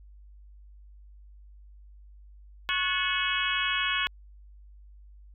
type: harmonic tone with a mistuned harmonic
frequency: 367.4 Hz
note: F#4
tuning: 12 cents flat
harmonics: 3 / 4 / 5 / 6 / 7 / 8 / 9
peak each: -33 / -33 / -33 / -33 / -33 / -33 / -33 dBFS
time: 2.69-4.07 s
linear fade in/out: 0 ms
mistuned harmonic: 5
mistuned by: -110 cents
effects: added 50 Hz sine -48 dBFS peak until 5.34 s